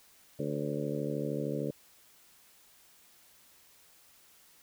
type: harmonic tone with a mistuned harmonic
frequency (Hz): 73.3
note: D2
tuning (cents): -3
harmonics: 2 / 3 / 4 / 5 / 6 / 7 / 8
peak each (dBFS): -37 / -39 / -38 / -42 / -38 / -40 / -42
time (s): 0.39-1.71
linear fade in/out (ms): 5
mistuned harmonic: 8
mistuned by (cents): -42
effects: white hiss -61 dBFS RMS until 4.62 s